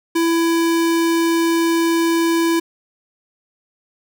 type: tone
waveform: square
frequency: 332.9 Hz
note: E4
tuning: 17 cents sharp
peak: -15 dBFS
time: 0.15-2.6 s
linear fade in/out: 10 ms
effects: none